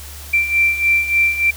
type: beating tone pair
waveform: sine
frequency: 2349 / 2352.4 Hz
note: D7 / D7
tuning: 0 / +2 cents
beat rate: 3.4 Hz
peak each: -19 / -14 dBFS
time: 0.33-1.51 s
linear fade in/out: 10 ms
effects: added 73 Hz sine -34 dBFS peak until 1.56 s + white hiss -36 dBFS RMS until 1.56 s